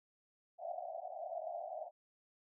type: band-pass noise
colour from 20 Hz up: white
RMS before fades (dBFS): -44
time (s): 0.58-1.91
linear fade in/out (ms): 50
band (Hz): 620 to 740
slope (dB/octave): 96
effects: none